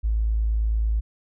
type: tone with tanh clipping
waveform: triangle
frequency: 54.5 Hz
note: A1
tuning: 16 cents flat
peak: -19 dBFS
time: 0.03-1.01 s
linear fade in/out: 20 ms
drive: 3 dB
effects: none